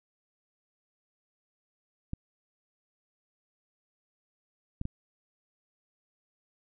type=clicks; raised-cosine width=5 ms; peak=-21 dBFS; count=3; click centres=2.134 / 4.814 / 4.854 s; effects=none